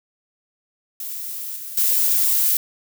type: noise with level steps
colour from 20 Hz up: violet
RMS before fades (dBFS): -30 / -33 / -18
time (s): 1-2.57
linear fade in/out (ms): 2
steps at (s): 1.56 / 1.77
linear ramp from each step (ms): 5
effects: none